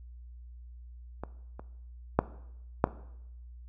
clicks, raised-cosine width 1 ms, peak -22 / -28 / -7 / -7 / -30 dBFS, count 5, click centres 1.236 / 1.595 / 2.19 / 2.841 / 2.873 s, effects noise-tail reverb RT60 0.8 s tail -17 dB re dry + added 60 Hz sine -45 dBFS peak until 3.68 s

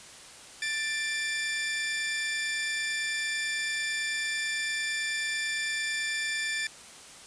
sawtooth tone pair together, 1765 / 2363 Hz, A6 / D7, +5 / +10 cents, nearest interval perfect fourth, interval 505 cents, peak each -27 / -30 dBFS, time 0.62-6.67 s, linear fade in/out 2 ms, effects white hiss -48 dBFS RMS until 7.26 s + resampled to 22050 Hz

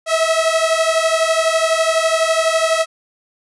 sawtooth beating tone pair, 642 / 654 Hz, E5 / E5, -46 / -14 cents, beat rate 12 Hz, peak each -13 dBFS, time 0.06-2.86 s, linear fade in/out 50 ms, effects resampled to 24000 Hz

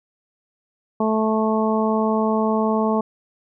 harmonic tone, 218.7 Hz, A3, 10 cents flat, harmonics 1 / 2 / 3 / 4 / 5, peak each -20 / -23 / -25 / -26 / -27 dBFS, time 1-3.01 s, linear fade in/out 5 ms, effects none

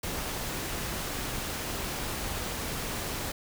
pink noise, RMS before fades -34 dBFS, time 0.03-3.32 s, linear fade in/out 5 ms, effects none

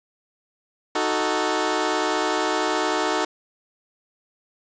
15% pulse chord, D# diminished, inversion none, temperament equal, 311.1 / 370 / 440 Hz, D#4 / F#4 / A4, 0 / 0 / 0 cents, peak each -19 dBFS, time 0.95-3.25 s, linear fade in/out 5 ms, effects resampled to 16000 Hz + 7-bit

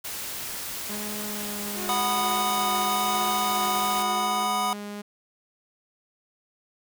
white noise, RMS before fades -34 dBFS, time 0.04-4.03 s, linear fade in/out 10 ms
sawtooth tone with vibrato, 207.7 Hz, G#3, in tune, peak -30 dBFS, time 0.89-5.02 s, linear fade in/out 10 ms, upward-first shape sine, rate 0.94 Hz, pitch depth 18 cents each way
sawtooth tone with tremolo, 363.1 Hz, F#4, 33 cents flat, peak -30 dBFS, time 1.74-4.48 s, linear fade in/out 50 ms, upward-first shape triangle, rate 2.2 Hz, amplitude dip 55%
square chord, B major, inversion second, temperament just, 740.8 / 987.8 / 1234.7 Hz, F#5 / B5 / D#6, +2 / 0 / -14 cents, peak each -29 dBFS, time 1.89-4.73 s, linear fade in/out 0 ms
effects none

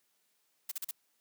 blue noise bursts, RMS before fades -37 dBFS, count 4, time 0.69-0.911 s, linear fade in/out 5 ms, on 26 ms, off 39 ms, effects white hiss -75 dBFS RMS until 1.2 s + high-pass 150 Hz 12 dB/octave

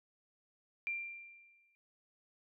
sine tone with exponential decay, 2373 Hz, D7, 17 cents sharp, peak -33 dBFS, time 0.87-1.75 s, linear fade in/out 0 ms, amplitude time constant 190 ms, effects none

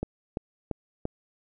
click train, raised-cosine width 2 ms, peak -16 dBFS, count 4, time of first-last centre 0.03-1.054 s, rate 2.93 Hz, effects none

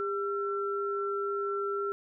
sine tone pair together, 401.1 / 1349 Hz, G4 / E6, +40 / +40 cents, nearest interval octave + major sixth, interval 2100 cents, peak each -31 / -33 dBFS, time 0-1.92 s, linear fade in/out 0 ms, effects none

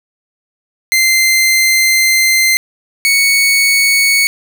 sawtooth tone pair in turn, 2080 / 2222 Hz, C7 / C#7, -11 / +4 cents, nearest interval minor second, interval 115 cents, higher second, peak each -5 dBFS, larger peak neither, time 0.92-2.57 / 3.05-4.27 s, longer first, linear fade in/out 0 ms, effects none

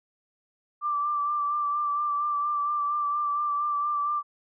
sine tone with vibrato, 1174.7 Hz, D6, in tune, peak -24 dBFS, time 0.81-4.23 s, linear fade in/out 50 ms, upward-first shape sine, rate 4.3 Hz, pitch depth 26 cents each way, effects none

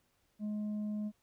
triangle tone with tanh clipping, 210.4 Hz, G#3, 23 cents sharp, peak -35 dBFS, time 0.39-1.12 s, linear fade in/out 50 ms, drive 8 dB, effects pink hiss -75 dBFS RMS until 1.22 s

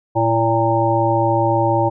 harmonic tone with a mistuned harmonic, 114.7 Hz, A#2, 28 cents flat, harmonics 1 / 3 / 5 / 7 / 8, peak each -20 / -20 / -20 / -20 / -20 dBFS, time 0.15-1.9 s, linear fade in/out 20 ms, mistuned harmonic 3, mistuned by -38 cents, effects none

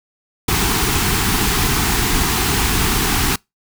pink band-stop noise, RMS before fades -17 dBFS, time 0.48-3.36 s, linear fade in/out 5 ms, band 450 to 720 Hz, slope 96 dB/octave, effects noise-tail reverb RT60 0.2 s tail -26 dB re dry

